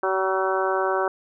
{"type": "harmonic tone with a mistuned harmonic", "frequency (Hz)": 190, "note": "F#3", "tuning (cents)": 46, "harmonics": [2, 3, 4, 5, 6, 7, 8], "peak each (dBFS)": [-25, -27, -28, -29, -30, -30, -31], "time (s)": [0.03, 1.08], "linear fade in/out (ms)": 2, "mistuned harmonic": 6, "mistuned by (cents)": -15, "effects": []}